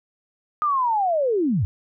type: linear sweep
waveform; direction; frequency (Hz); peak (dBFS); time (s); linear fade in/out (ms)
sine; down; 1237 to 78.7; -18; 0.62-1.65; 0
effects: none